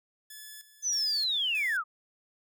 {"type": "tone with tremolo", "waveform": "5% pulse", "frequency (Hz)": 1724, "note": "A6", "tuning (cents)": -36, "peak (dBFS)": -33, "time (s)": [0.3, 1.77], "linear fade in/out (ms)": 5, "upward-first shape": "square", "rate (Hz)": 1.6, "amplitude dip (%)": 75}
{"type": "linear sweep", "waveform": "sine", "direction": "down", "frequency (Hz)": [6230, 1168], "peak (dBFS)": -26, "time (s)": [0.82, 1.84], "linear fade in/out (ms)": 50}
{"effects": []}